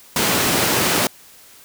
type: high-pass noise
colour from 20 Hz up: pink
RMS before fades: -18 dBFS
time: 0.16-1.07 s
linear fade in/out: 2 ms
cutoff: 160 Hz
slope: 12 dB/octave
effects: white hiss -46 dBFS RMS until 1.64 s